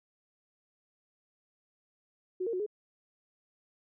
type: tone with pitch steps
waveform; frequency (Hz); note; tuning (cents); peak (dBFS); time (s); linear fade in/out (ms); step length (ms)
sine; 368.4 / 461.4 / 366.8 / 419.3; F#4 / A#4 / F#4 / G#4; -7 / -18 / -15 / +17; -30; 2.4-2.664; 10; 66
effects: none